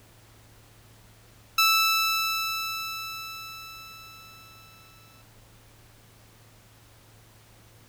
15% pulse tone with exponential decay, 1318 Hz, E6, 1 cent flat, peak -11 dBFS, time 1.58-5.22 s, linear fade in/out 5 ms, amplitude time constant 790 ms, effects added 110 Hz sine -56 dBFS peak until 7.88 s + pink hiss -56 dBFS RMS until 7.88 s

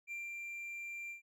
triangle tone with ADSR envelope, 2370 Hz, D7, 15 cents sharp, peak -38 dBFS, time 0.07-1.22 s, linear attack 46 ms, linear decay 180 ms, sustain -2 dB, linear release 120 ms, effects none

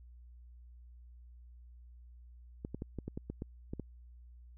clicks, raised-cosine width 3 ms, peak -26 dBFS, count 10, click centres 2.649 / 2.746 / 2.821 / 2.987 / 3.08 / 3.175 / 3.3 / 3.421 / 3.735 / 3.797 s, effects added 60 Hz sine -52 dBFS peak until 4.57 s

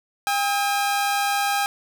sawtooth tone pair together, 805 / 1277.9 Hz, G5 / D#6, +46 / +46 cents, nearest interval minor sixth, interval 800 cents, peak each -17 / -25 dBFS, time 0.27-1.66 s, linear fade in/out 0 ms, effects none

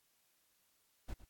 brown noise with echo, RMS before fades -41 dBFS, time 1.08-1.14 s, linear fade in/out 10 ms, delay 110 ms, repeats 1, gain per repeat -14 dB, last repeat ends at 1.25 s, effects white hiss -75 dBFS RMS until 1.29 s + AAC 64 kbps

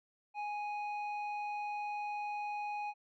square tone with low-pass filter, 830.6 Hz, G#5, in tune, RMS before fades -39 dBFS, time 0.34-2.94 s, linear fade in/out 50 ms, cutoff 2000 Hz, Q 2.2, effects none

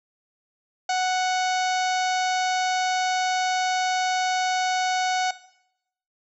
harmonic tone, 740 Hz, F#5, in tune, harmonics 1 / 2 / 3 / 4 / 5 / 6 / 7 / 8 / 9 / 10, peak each -22 / -31 / -34 / -37 / -38 / -35 / -40 / -37 / -41 / -43 dBFS, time 0.89-5.31 s, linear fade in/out 5 ms, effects noise-tail reverb RT60 0.8 s tail -17 dB re dry

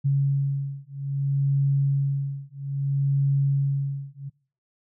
sine beating tone pair, 138.59 / 139.2 Hz, C#3 / C#3, 0 / +8 cents, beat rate 0.61 Hz, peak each -24 dBFS, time 0.04-4.3 s, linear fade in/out 20 ms, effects noise-tail reverb RT60 0.5 s tail -25 dB re dry

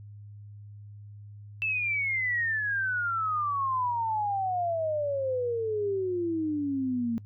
sine exponential sweep, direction down, 2660 to 225.7 Hz, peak -26 dBFS, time 1.62-7.18 s, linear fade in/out 0 ms, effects noise-tail reverb RT60 0.1 s tail -21 dB re dry + added 103 Hz sine -43 dBFS peak until 7.25 s

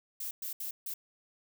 violet noise bursts at uneven times, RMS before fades -38 dBFS, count 4, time 0.2-0.31 / 0.42-0.53 / 0.6-0.71 / 0.86-0.94 s, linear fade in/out 5 ms, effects none

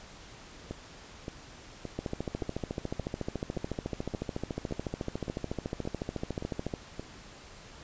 two click trains, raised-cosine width 2 ms, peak -23 / -19 dBFS, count 12 / 67, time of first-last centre 0.71-6.996 / 1.99-6.738 s, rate 1.75 / 13.9 Hz, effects pink hiss -50 dBFS RMS until 7.83 s + resampled to 16000 Hz

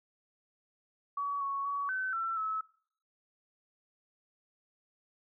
sine tone with pitch steps, 1133 / 1110 / 1129 / 1525 / 1343 / 1297 Hz, C#6 / C#6 / C#6 / G6 / E6 / E6, +37 / +2 / +31 / -48 / +32 / -28 cents, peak -31 dBFS, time 1.17-2.61 s, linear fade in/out 5 ms, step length 240 ms, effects noise-tail reverb RT60 0.6 s tail -21 dB re dry

